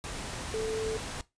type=tone in noise; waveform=sine; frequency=440 Hz; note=A4; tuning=in tune; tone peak=-29 dBFS; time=0.54-0.97 s; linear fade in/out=0 ms; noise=pink; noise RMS=-38 dBFS; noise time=0.04-1.21 s; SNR=+6 dB; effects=noise-tail reverb RT60 0.2 s tail -18 dB re dry + resampled to 22050 Hz